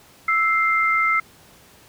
sine tone pair together, 1318.5 / 2093 Hz, E6 / C7, 0 / 0 cents, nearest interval minor sixth, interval 800 cents, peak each -19 dBFS, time 0.28-1.2 s, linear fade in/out 5 ms, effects pink hiss -50 dBFS RMS until 1.88 s + high-pass 60 Hz 12 dB/octave

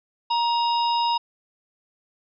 harmonic tone with a mistuned harmonic, 940 Hz, A#5, 14 cents sharp, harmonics 1 / 3 / 4 / 5, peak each -20 / -32 / -31 / -33 dBFS, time 0.3-1.18 s, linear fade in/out 10 ms, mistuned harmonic 5, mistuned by +120 cents, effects none

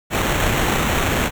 pink noise with sample-and-hold, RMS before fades -19 dBFS, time 0.1-1.31 s, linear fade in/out 50 ms, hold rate 4900 Hz, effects none

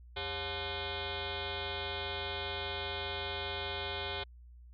sine tone with frequency modulation, 1500 Hz, F#6, 23 cents sharp, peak -35 dBFS, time 0.16-4.24 s, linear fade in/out 10 ms, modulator 317 Hz, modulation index 7.4, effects added 60 Hz sine -51 dBFS peak until 4.73 s

